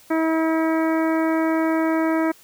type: harmonic tone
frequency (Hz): 321.8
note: E4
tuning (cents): -42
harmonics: 1 / 2 / 3 / 4 / 5 / 6 / 7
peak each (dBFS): -19 / -25 / -29 / -31 / -33 / -35 / -36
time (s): 0.1-2.32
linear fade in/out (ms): 10
effects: white hiss -51 dBFS RMS until 2.43 s